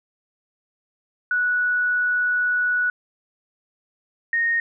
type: tone pair in turn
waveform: sine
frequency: 1472 / 1854.6 Hz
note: F#6 / A#6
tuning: -9 / -9 cents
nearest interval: major third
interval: 400 cents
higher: second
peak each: -18 dBFS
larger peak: neither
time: 1.31-2.9 / 4.33-4.6 s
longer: first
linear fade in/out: 2 ms
effects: none